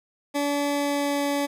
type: tone with pitch glide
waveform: 20% pulse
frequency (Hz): 287 to 284.9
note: D4 to C#4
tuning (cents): -40 to +48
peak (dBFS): -18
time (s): 0.34-1.47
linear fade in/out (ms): 20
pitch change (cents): -12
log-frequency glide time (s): 0.69-1.24
effects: resampled to 32000 Hz + 10-bit